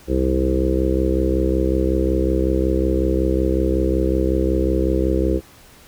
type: harmonic tone with a mistuned harmonic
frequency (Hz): 65.41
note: C2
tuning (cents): 0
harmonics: 1 / 2 / 3 / 4 / 5 / 6 / 7 / 8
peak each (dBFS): -20 / -32 / -26 / -32 / -21 / -24 / -26 / -26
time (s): 0.07-5.41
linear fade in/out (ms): 50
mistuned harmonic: 2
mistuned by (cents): -16
effects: pink hiss -47 dBFS RMS until 5.87 s